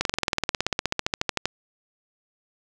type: slowing click train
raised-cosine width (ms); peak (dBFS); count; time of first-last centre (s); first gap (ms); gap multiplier
0.2; -5; 25; 0.01-1.456; 42; 1.03
effects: none